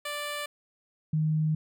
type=tone pair in turn; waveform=10% pulse / sine; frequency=587.3 / 155.56 Hz; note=D5 / D#3; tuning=0 / 0 cents; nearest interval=octave + major seventh; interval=2300 cents; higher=first; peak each=-24 / -23 dBFS; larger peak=second; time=0.05-0.46 / 1.13-1.55 s; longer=second; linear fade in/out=5 ms; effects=none